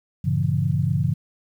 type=chord; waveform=sine; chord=G diminished seventh; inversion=none; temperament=just; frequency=98 / 117.6 / 141.12 / 169.34 Hz; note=G2 / Bb2 / Db3 / Fb3; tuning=0 / +16 / +31 / +47 cents; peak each=-25 / -26 / -22 / -25 dBFS; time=0.24-1.14 s; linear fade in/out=10 ms; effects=9-bit